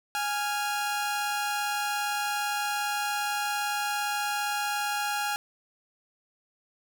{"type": "tone pair together", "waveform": "sawtooth", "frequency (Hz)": [828.3, 1393], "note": ["G#5", "F6"], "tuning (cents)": [-5, -5], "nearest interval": "major sixth", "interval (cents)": 900, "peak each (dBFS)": [-25, -29], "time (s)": [0.15, 5.36], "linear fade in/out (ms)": 0, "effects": ["10-bit"]}